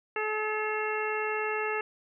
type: harmonic tone with a mistuned harmonic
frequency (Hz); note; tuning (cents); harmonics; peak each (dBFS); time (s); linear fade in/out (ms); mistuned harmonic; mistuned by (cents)
429.3; A4; -43; 1 / 2 / 3 / 4 / 5 / 6; -32 / -36 / -36 / -36 / -37 / -37; 0.16-1.81; 2; 6; +86
effects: none

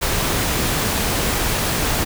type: noise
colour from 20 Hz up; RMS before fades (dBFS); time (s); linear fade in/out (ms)
pink; -20; 0.01-2.05; 20
effects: none

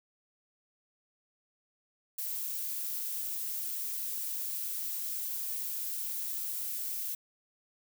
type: noise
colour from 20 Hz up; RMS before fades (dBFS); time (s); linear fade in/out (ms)
violet; -36; 2.18-7.15; 5
effects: none

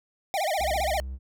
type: tone with vibrato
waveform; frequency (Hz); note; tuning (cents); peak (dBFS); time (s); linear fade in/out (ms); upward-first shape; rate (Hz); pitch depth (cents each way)
square; 698.5; F5; 0; -25; 0.34-1; 0; sine; 15; 260
type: tone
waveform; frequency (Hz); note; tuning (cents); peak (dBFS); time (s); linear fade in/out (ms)
triangle; 65.41; C2; 0; -30; 0.58-1.19; 50
type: clicks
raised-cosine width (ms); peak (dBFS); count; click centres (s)
2; -30; 4; 0.61 / 0.71 / 0.761 / 0.802
effects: none

